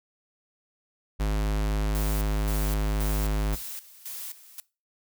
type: tone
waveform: square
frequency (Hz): 52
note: G#1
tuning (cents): +3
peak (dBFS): -24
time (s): 1.19-3.56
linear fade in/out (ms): 20
type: noise with tremolo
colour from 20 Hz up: blue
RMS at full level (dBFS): -37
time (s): 1.95-4.6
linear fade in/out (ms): 0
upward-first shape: square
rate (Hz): 1.9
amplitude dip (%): 80
effects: noise-tail reverb RT60 0.3 s tail -21 dB re dry